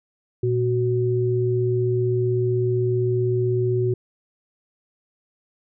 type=tone pair together; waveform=sine; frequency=118.39 / 370.9 Hz; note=A#2 / F#4; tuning=+27 / +4 cents; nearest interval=octave + minor sixth; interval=1977 cents; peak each=-21 dBFS; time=0.43-3.94 s; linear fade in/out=5 ms; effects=none